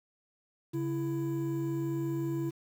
triangle tone pair together, 139.3 / 332.3 Hz, C#3 / E4, +9 / +14 cents, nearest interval octave + minor third, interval 1505 cents, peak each -32 / -30 dBFS, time 0.73-2.51 s, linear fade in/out 20 ms, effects 9-bit

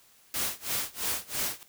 white noise with tremolo, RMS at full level -29 dBFS, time 0.34-1.63 s, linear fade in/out 0 ms, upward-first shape sine, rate 3 Hz, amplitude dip 95%, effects white hiss -60 dBFS RMS until 1.68 s

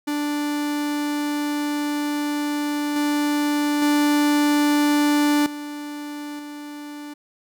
45% pulse tone with level steps, 293.7 Hz, D4, in tune, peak -22 / -19 / -16 / -30 / -33 dBFS, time 0.07-7.14 s, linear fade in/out 10 ms, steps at 2.96 / 3.82 / 5.46 / 6.39 s, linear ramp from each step 2 ms, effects none

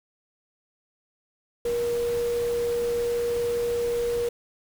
sine tone in noise, 475.1 Hz, A#4, 33 cents sharp, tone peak -23 dBFS, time 1.65-4.29 s, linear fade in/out 5 ms, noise pink, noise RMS -39 dBFS, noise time 1.65-4.29 s, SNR +13 dB, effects none

